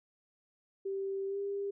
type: tone with pitch glide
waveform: sine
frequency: 390 to 399.6 Hz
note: G4 to G4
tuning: -9 to +33 cents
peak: -33 dBFS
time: 0.85-1.71 s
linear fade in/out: 10 ms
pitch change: +42 cents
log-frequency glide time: 1.27-1.38 s
effects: none